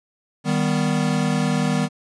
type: chord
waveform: square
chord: Eb augmented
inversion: none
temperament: equal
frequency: 155.56 / 196 / 246.9 Hz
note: Eb3 / G3 / B3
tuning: 0 / 0 / 0 cents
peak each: -23 / -24 / -24 dBFS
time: 0.44-1.89 s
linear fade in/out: 50 ms
effects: resampled to 22050 Hz + 9-bit